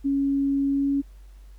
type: tone with pitch glide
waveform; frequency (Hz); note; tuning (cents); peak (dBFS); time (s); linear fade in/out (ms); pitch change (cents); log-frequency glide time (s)
sine; 277.2 to 279.1; C#4 to C#4; 0 to +12; -20; 0.04-1.02; 20; +12; 0.68-0.91
effects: added 48 Hz sine -43 dBFS peak until 1.58 s + pink hiss -63 dBFS RMS until 1.58 s